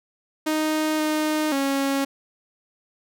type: tone with pitch steps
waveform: sawtooth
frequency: 310.4 / 307.7 / 274.9 Hz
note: D#4 / D#4 / C#4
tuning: -4 / -19 / -14 cents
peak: -17 dBFS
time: 0.46-2.05 s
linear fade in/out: 10 ms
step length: 530 ms
effects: none